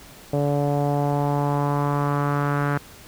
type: tone with low-pass filter sweep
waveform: sawtooth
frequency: 143.9 Hz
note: D3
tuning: 35 cents flat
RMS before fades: -22 dBFS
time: 0.33-2.78 s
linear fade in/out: 5 ms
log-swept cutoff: 590 to 1500 Hz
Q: 3
effects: pink hiss -45 dBFS RMS until 3.07 s

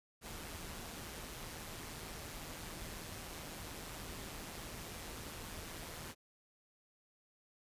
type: noise with amplitude modulation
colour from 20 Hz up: pink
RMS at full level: -45 dBFS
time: 0.21-6.15 s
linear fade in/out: 50 ms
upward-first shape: sine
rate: 161 Hz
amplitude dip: 45%
effects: resampled to 32000 Hz

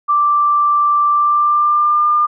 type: tone with pitch glide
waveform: sine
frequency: 1174.7 to 1202.2 Hz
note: D6 to D6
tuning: 0 to +40 cents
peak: -10 dBFS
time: 0.08-2.27 s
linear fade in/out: 20 ms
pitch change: +40 cents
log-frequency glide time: 1.1-2.08 s
effects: none

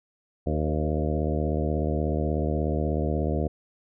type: harmonic tone with a mistuned harmonic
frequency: 76.5 Hz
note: D#2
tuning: 29 cents flat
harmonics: 1 / 2 / 3 / 4 / 5 / 6 / 7 / 8 / 9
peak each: -27 / -30 / -32 / -33 / -34 / -35 / -35 / -36 / -37 dBFS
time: 0.46-3.48 s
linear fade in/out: 10 ms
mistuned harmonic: 6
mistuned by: +24 cents
effects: none

